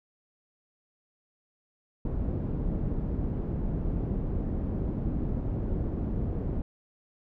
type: low-pass noise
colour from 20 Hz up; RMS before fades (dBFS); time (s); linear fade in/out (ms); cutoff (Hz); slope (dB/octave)
pink; -30; 2.05-6.62; 2; 310; 12
effects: none